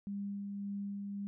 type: tone with tremolo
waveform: sine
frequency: 200.7 Hz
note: G3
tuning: 41 cents sharp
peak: -36 dBFS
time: 0.07-1.27 s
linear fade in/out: 0 ms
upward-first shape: sine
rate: 1.8 Hz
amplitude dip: 25%
effects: none